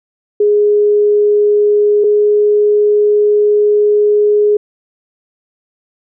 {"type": "tone pair in turn", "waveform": "sine", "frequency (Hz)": [415.5, 417.1], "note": ["G#4", "G#4"], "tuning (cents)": [1, 7], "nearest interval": "unison", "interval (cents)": 6, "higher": "second", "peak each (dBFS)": -7, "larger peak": "neither", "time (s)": [[0.4, 2.04], [2.04, 4.57]], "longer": "second", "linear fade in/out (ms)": 5, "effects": []}